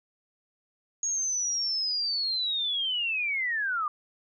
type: linear sweep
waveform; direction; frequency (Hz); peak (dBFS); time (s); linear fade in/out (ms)
sine; down; 6645 to 1174.7; -26; 1.03-3.88; 2
effects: none